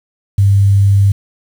sine tone with quantisation, 99.3 Hz, G2, 23 cents sharp, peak -6 dBFS, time 0.38-1.12 s, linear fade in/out 5 ms, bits 6, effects none

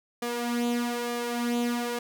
sawtooth tone with flanger, 239.4 Hz, A#3, 46 cents sharp, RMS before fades -29 dBFS, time 0.22-1.99 s, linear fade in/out 5 ms, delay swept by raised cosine 1.7 to 3.9 ms, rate 1.1 Hz, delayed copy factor +0.6, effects none

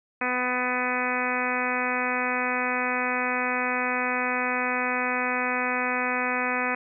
harmonic tone, 250 Hz, B3, 21 cents sharp, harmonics 1 / 2 / 3 / 4 / 5 / 6 / 7 / 8 / 9 / 10, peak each -33 / -33 / -33 / -33 / -33 / -33 / -33 / -33 / -33 / -33 dBFS, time 0.21-6.75 s, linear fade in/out 5 ms, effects none

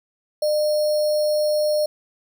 sine tone with sample-and-hold, 604 Hz, D5, 48 cents sharp, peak -17 dBFS, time 0.42-1.86 s, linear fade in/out 5 ms, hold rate 4900 Hz, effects none

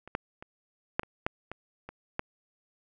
clicks, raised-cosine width 0.5 ms, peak -30 / -14 / -28 / -10 / -28 / -12 / -23 / -26 / -14 dBFS, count 9, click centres 0.076 / 0.151 / 0.425 / 0.995 / 1.033 / 1.265 / 1.516 / 1.89 / 2.194 s, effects none

